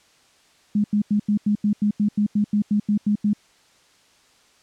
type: tone bursts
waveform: sine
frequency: 207.7 Hz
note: G#3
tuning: in tune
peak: -16 dBFS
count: 15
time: 0.75-3.333 s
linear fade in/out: 5 ms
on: 91 ms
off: 87 ms
effects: white hiss -57 dBFS RMS until 4.62 s + low-pass 7000 Hz 12 dB/octave